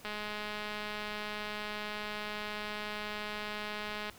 click train, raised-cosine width 0.3 ms, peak -23 dBFS, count 851, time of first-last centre 0.05-4.098 s, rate 210 Hz, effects pink hiss -55 dBFS RMS until 4.18 s

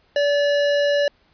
square tone, 576 Hz, D5, 34 cents flat, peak -17 dBFS, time 0.16-1.08 s, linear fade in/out 2 ms, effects pink hiss -60 dBFS RMS until 1.33 s + resampled to 11025 Hz

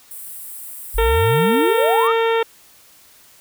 white high-pass noise, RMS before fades -34 dBFS, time 0.11-2.07 s, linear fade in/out 0 ms, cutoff 7900 Hz, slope 96 dB/octave
sine exponential sweep, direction up, 41.57 to 1376 Hz, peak -17 dBFS, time 0.94-2.13 s, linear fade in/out 20 ms
harmonic tone, 455.4 Hz, A#4, 40 cents flat, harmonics 1 / 2 / 3 / 4 / 5 / 6 / 7 / 8, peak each -16 / -22 / -26 / -28 / -30 / -32 / -33 / -34 dBFS, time 0.98-2.43 s, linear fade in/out 5 ms
effects white hiss -49 dBFS RMS until 3.4 s

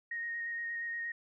sine tone with vibrato, 1864.7 Hz, A#6, in tune, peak -35 dBFS, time 0.11-1.12 s, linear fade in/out 5 ms, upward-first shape square, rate 8.5 Hz, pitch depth 10 cents each way, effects none

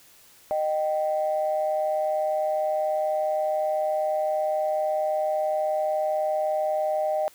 sine tone pair together, 616 / 776.1 Hz, D#5 / G5, -17 / -18 cents, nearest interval major third, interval 399 cents, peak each -23 / -27 dBFS, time 0.51-7.28 s, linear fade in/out 0 ms, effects tanh soft clip ceiling -15 dBFS + white hiss -54 dBFS RMS until 7.34 s

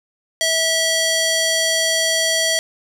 square tone with band-pass filter, 650 Hz, E5, 24 cents flat, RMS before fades -18 dBFS, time 0.41-2.59 s, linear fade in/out 0 ms, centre 5500 Hz, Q 0.79, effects none

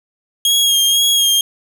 sawtooth tone with vibrato, 3264 Hz, G#7, 31 cents flat, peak -8 dBFS, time 0.45-1.41 s, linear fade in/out 2 ms, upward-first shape sine, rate 2 Hz, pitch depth 31 cents each way, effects none

